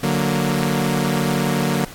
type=chord; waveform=sawtooth; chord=D augmented; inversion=none; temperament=equal; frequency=146.83 / 185 / 233.1 Hz; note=D3 / F#3 / A#3; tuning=0 / 0 / 0 cents; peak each=-18 dBFS; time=0.03-1.85 s; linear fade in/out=5 ms; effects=pink hiss -39 dBFS RMS until 1.94 s + AAC 64 kbps